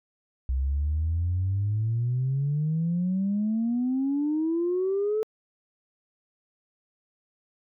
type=exponential sweep; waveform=sine; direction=up; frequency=63.6 to 440.2 Hz; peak=-22 dBFS; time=0.49-5.23 s; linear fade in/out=0 ms; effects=tanh soft clip ceiling -19 dBFS